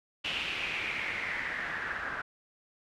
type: noise with low-pass filter sweep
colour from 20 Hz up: white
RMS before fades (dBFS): -35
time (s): 0.24-2.22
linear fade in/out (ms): 10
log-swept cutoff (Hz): 2900 to 1500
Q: 5.5
effects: none